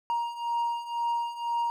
triangle beating tone pair, 939 / 941 Hz, A#5 / A#5, +12 / +16 cents, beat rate 2 Hz, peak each -31 / -27 dBFS, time 0.1-1.7 s, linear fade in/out 0 ms, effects none

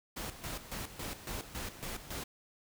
pink noise with tremolo, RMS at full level -40 dBFS, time 0.16-2.24 s, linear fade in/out 10 ms, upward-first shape square, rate 3.6 Hz, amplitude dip 70%, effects none

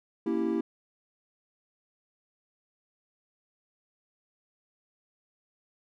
triangle chord, A# diminished seventh, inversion none, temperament equal, 233.1 / 277.2 / 329.6 / 392 Hz, A#3 / C#4 / E4 / G4, 0 / 0 / 0 / 0 cents, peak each -30 / -33 / -27 / -31 dBFS, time 0.26-0.61 s, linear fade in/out 5 ms, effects none

